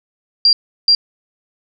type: tone bursts at uneven times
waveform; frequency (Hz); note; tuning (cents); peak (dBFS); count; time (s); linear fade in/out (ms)
sine; 4753; D8; +20; -7; 2; 0.45-0.53 / 0.88-0.95; 2
effects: none